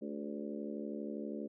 harmonic tone with a mistuned harmonic, 72.5 Hz, D2, 22 cents flat, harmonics 3 / 4 / 5 / 6 / 7 / 8, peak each -42 / -44 / -46 / -48 / -49 / -50 dBFS, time 0.01-1.48 s, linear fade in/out 20 ms, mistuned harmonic 6, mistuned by -52 cents, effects none

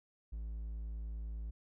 triangle tone, 55 Hz, A1, in tune, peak -37 dBFS, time 0.32-1.51 s, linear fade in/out 10 ms, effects none

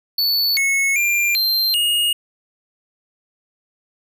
square tone with pitch steps, 4459 / 2193 / 2385 / 4152 / 2862 Hz, C#8 / C#7 / D7 / C8 / F7, +9 / -19 / +26 / -14 / +42 cents, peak -16 dBFS, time 0.18-2.13 s, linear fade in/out 5 ms, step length 390 ms, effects none

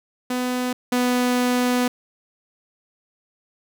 sawtooth tone pair in turn, 250 / 247.8 Hz, B3 / B3, +21 / +6 cents, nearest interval unison, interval 15 cents, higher first, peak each -18 / -14 dBFS, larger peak second, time 0.3-0.73 / 0.92-1.88 s, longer second, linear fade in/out 5 ms, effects none

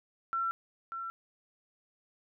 sine tone with echo, 1352 Hz, E6, 43 cents sharp, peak -29 dBFS, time 0.33-0.51 s, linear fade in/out 0 ms, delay 590 ms, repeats 1, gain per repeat -7 dB, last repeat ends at 1.1 s, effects none

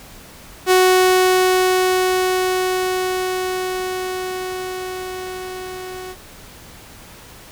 sawtooth tone with level ramp, 370 Hz, F#4, in tune, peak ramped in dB -6 to -26 dBFS, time 0.66-6.16 s, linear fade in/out 50 ms, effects pink hiss -41 dBFS RMS until 7.51 s

